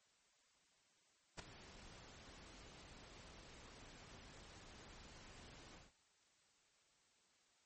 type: noise with ADSR envelope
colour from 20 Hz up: pink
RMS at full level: -45 dBFS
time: 1.37-5.93 s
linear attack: 24 ms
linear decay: 8 ms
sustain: -14 dB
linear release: 180 ms
effects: white hiss -75 dBFS RMS until 7.65 s + MP3 32 kbps